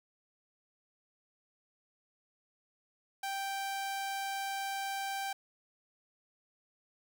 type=tone; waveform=sawtooth; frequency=784 Hz; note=G5; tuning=in tune; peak=-31 dBFS; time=3.23-5.33 s; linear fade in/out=5 ms; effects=none